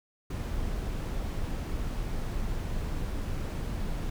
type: noise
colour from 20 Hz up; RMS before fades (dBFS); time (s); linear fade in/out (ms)
brown; -32; 0.3-4.1; 5
effects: none